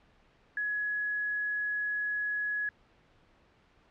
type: tone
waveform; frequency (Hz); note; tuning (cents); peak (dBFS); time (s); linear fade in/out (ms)
sine; 1683; G#6; +23; -29; 0.57-2.69; 2
effects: pink hiss -64 dBFS RMS until 3.9 s + low-pass 3000 Hz 12 dB/octave